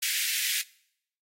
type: high-pass noise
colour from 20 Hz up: pink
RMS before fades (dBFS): -29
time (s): 0.02-0.62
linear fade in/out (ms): 10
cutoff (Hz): 1800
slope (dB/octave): 48
effects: noise-tail reverb RT60 0.7 s tail -22 dB re dry + AAC 48 kbps